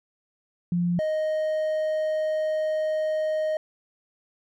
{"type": "tone pair in turn", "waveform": ["sine", "triangle"], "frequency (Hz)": [174.61, 622.2], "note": ["F3", "D#5"], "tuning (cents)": [0, 0], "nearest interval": "octave + minor seventh", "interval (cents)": 2200, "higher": "second", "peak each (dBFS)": -21, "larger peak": "neither", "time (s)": [[0.72, 0.99], [0.99, 3.57]], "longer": "second", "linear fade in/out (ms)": 2, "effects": []}